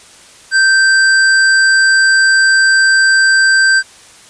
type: tone with sample-and-hold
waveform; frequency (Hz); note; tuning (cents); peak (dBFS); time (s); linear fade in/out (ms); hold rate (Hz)
sine; 1560; G6; -9; -6; 0.51-3.83; 50; 6300
effects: white hiss -40 dBFS RMS until 4.29 s + resampled to 22050 Hz